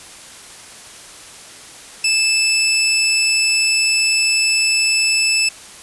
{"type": "tone", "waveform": "20% pulse", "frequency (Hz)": 2629, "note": "E7", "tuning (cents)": -5, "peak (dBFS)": -9, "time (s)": [2.04, 5.49], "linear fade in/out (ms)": 5, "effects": ["white hiss -38 dBFS RMS until 5.82 s", "resampled to 24000 Hz"]}